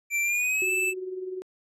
square tone with pitch glide, 2349 to 2637 Hz, D7 to E7, 0 to 0 cents, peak -24 dBFS, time 0.1-0.94 s, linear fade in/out 50 ms, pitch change +200 cents, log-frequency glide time 0.22-0.7 s
sine tone with tremolo, 371.6 Hz, F#4, 7 cents sharp, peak -29 dBFS, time 0.62-1.42 s, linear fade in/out 0 ms, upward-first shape sine, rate 20 Hz, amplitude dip 55%
effects low-pass 12000 Hz 12 dB/octave

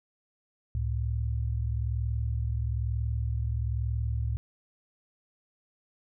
sine tone pair together, 69.3 / 110.37 Hz, C#2 / A2, 0 / +6 cents, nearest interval minor sixth, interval 806 cents, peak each -29 / -30 dBFS, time 0.75-4.37 s, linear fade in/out 0 ms, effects none

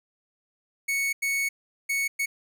45% pulse tone bursts at uneven times, 2217 Hz, C#7, in tune, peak -24 dBFS, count 4, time 0.88-1.13 / 1.22-1.49 / 1.89-2.08 / 2.19-2.26 s, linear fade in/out 10 ms, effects none

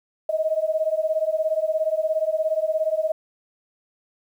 sine beating tone pair, 622.3 / 639.3 Hz, D#5 / D#5, 0 / +47 cents, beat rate 17 Hz, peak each -23 dBFS, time 0.29-3.12 s, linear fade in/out 5 ms, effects 9-bit

